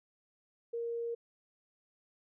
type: tone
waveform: sine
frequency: 467.1 Hz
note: A#4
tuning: 3 cents sharp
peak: -34 dBFS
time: 0.73-1.15 s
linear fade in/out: 10 ms
effects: none